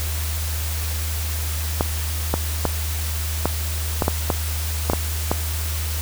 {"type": "clicks", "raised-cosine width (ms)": 1, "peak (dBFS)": -4, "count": 10, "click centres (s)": [1.809, 2.34, 2.653, 3.456, 4.022, 4.081, 4.302, 4.899, 4.934, 5.315], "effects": ["added 78 Hz sine -23 dBFS peak until 6.01 s", "white hiss -30 dBFS RMS until 6.01 s"]}